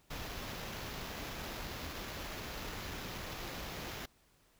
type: noise with sample-and-hold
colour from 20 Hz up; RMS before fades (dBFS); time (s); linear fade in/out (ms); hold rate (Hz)
pink; -43; 0.1-4.06; 10; 8820
effects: pink hiss -69 dBFS RMS until 4.59 s